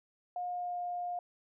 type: tone with pitch glide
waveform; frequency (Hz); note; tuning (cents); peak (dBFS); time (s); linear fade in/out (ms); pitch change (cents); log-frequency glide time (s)
sine; 715 to 708.8; F5 to F5; +41 to +25; -34; 0.36-1.19; 2; -16; 0.47-0.79
effects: none